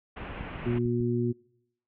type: low-pass noise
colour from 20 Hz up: pink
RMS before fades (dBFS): -39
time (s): 0.16-0.79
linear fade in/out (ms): 10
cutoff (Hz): 2900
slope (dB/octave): 48
type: click train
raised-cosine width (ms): 5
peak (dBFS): -28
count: 5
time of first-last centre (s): 0.41-1.008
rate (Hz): 6.69
type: harmonic tone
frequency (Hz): 120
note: B2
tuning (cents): -49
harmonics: 1 / 2 / 3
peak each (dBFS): -29 / -29 / -29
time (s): 0.65-1.33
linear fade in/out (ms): 20
effects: noise-tail reverb RT60 0.8 s tail -26 dB re dry